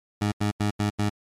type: tone bursts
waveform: 20% pulse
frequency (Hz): 103.83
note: G#2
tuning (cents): 0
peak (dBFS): -17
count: 5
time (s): 0.21-1.096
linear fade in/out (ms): 10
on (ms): 110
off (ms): 84
effects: low-pass 10000 Hz 12 dB/octave + MP3 96 kbps